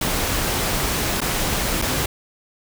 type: noise with dropouts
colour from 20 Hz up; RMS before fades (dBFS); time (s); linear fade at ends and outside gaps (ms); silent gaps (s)
pink; -22; 0.01-2.06; 5; 1.206-1.215 / 1.817-1.821
effects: none

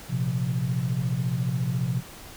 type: chord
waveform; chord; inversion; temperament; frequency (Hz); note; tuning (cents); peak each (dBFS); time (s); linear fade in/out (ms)
sine; Bb suspended second; none; equal; 116.54 / 130.81 / 174.61; Bb2 / C3 / F3; 0 / 0 / 0; -29 / -25 / -29; 0.08-2.03; 50
effects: tanh soft clip ceiling -16 dBFS + pink hiss -44 dBFS RMS until 2.36 s

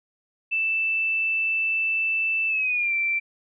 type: tone with pitch glide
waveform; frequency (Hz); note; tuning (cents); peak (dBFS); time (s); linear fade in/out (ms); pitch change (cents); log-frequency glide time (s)
sine; 2648 to 2346; E7 to D7; +7 to -2; -21; 0.51-3.2; 20; -209; 2.48-2.93
effects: none

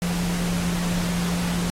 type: tone in noise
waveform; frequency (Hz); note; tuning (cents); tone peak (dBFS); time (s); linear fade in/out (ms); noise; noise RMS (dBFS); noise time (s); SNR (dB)
sine; 174.61; F3; 0; -23; 0.02-1.7; 0; pink; -30; 0.02-1.7; +4
effects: low-pass 11000 Hz 12 dB/octave + AAC 48 kbps

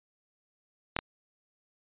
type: clicks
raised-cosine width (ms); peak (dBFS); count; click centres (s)
0.3; -12; 2; 0.965 / 0.989
effects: resampled to 8000 Hz

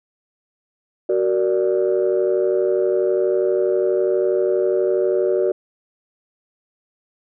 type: chord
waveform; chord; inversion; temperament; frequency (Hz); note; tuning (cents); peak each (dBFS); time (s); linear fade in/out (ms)
sine; Gb augmented; none; equal with one note detuned; 373.9 / 466.2 / 587.3; Gb4 / Bb4 / D5; +18 / 0 / 0; -17 / -21 / -21; 1.09-5.52; 5
effects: tanh soft clip ceiling -9 dBFS

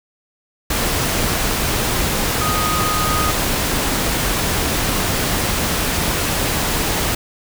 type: tone in noise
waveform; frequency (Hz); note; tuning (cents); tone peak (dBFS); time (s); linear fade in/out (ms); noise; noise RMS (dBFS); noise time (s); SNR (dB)
sine; 1244.5; D#6; 0; -20; 2.41-3.31; 5; pink; -19; 0.7-7.15; -4
effects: none

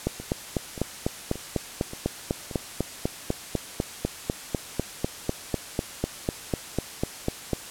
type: two click trains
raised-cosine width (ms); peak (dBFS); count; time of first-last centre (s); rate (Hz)
2; -22 / -10; 5 / 31; 0.2-2.512 / 0.07-7.533; 1.73 / 4.02
effects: white hiss -40 dBFS RMS until 7.7 s + low-pass 11000 Hz 12 dB/octave

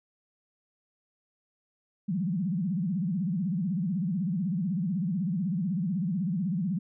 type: tone with vibrato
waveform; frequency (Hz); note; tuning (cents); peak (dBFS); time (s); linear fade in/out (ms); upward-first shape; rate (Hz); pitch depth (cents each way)
sine; 181.2; F#3; -36; -26; 2.08-6.79; 10; sine; 16; 240
effects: none

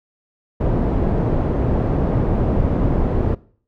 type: low-pass noise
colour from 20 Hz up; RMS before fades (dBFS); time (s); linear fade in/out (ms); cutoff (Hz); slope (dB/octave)
pink; -18; 0.6-3.35; 10; 540; 12
effects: noise-tail reverb RT60 0.5 s tail -21 dB re dry

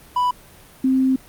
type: tone pair in turn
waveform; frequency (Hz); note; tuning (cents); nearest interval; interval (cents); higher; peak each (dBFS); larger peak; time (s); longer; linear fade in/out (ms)
triangle / sine; 990 / 262.2; B5 / C4; +4 / +4; octave + major seventh; 2300; first; -14; neither; 0.16-0.31 / 0.84-1.16; second; 5
effects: pink hiss -46 dBFS RMS until 1.28 s + Opus 32 kbps

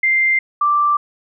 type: tone pair in turn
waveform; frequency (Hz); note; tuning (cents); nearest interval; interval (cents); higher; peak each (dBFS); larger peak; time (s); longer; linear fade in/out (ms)
sine; 2093 / 1174.7; C7 / D6; 0 / 0; minor seventh; 1000; first; -12; neither; 0.03-0.39 / 0.61-0.97; neither; 5
effects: none

